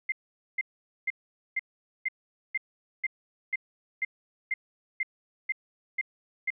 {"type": "tone bursts", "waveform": "sine", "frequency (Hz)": 2093, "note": "C7", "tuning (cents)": 0, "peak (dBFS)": -25, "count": 14, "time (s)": [0.09, 6.504], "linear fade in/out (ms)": 5, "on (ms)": 31, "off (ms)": 460, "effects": []}